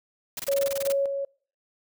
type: noise bursts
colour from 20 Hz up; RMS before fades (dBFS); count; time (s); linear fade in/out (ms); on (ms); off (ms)
white; -33; 12; 0.37-0.923; 2; 25; 23
type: tone with tremolo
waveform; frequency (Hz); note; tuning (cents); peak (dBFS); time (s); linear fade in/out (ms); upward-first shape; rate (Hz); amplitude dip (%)
sine; 554.4; C#5; 0; -21; 0.48-1.25; 5; square; 2.6; 45
effects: noise-tail reverb RT60 0.5 s tail -26 dB re dry